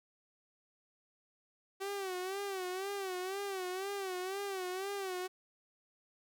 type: tone with vibrato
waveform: sawtooth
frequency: 382.1 Hz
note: G4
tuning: 44 cents flat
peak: -33 dBFS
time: 1.8-5.28 s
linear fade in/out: 20 ms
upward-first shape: sine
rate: 2 Hz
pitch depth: 93 cents each way
effects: none